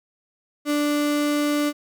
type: tone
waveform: 35% pulse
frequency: 293.7 Hz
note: D4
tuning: in tune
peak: -18 dBFS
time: 0.65-1.73 s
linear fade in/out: 50 ms
effects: none